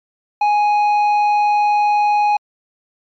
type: tone with tanh clipping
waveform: sine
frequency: 832 Hz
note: G#5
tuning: 3 cents sharp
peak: -13 dBFS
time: 0.41-2.37 s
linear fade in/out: 5 ms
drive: 7 dB
effects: MP3 96 kbps